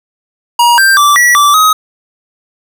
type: tone with pitch steps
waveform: square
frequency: 952 / 1576 / 1167 / 1939 / 1165 / 1264 Hz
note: A#5 / G6 / D6 / B6 / D6 / D#6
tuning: +36 / +9 / -11 / -32 / -14 / +27 cents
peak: -5 dBFS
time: 0.59-1.73 s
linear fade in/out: 5 ms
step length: 190 ms
effects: none